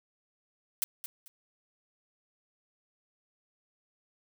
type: noise with echo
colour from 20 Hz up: blue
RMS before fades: -29 dBFS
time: 0.82-0.84 s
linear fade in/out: 0 ms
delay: 220 ms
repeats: 2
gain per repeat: -11 dB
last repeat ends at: 1.28 s
effects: none